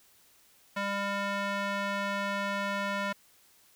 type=tone with band-pass filter; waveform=square; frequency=200 Hz; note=G3; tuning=35 cents sharp; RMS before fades=-32 dBFS; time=0.76-3.13 s; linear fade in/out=10 ms; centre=1500 Hz; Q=0.92; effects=white hiss -62 dBFS RMS until 3.75 s